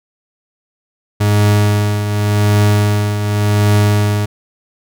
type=tone with tremolo; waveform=40% pulse; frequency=103.83 Hz; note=G#2; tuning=in tune; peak=-7 dBFS; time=1.2-4.26 s; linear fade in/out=10 ms; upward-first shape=triangle; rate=0.88 Hz; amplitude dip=60%; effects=none